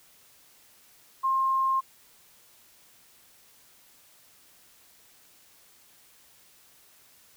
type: tone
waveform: sine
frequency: 1063 Hz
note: C6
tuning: 27 cents sharp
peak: -22 dBFS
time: 1.23-1.81 s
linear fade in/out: 20 ms
effects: white hiss -58 dBFS RMS until 7.36 s